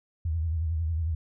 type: tone with vibrato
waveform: sine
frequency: 81 Hz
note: E2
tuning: 30 cents flat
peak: -25 dBFS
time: 0.25-1.15 s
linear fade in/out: 5 ms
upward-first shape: sine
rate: 11 Hz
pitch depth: 94 cents each way
effects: none